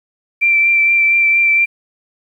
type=tone with vibrato; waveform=sine; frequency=2349 Hz; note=D7; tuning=in tune; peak=-9 dBFS; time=0.41-1.66 s; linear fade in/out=20 ms; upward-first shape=triangle; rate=4.3 Hz; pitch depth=19 cents each way; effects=8-bit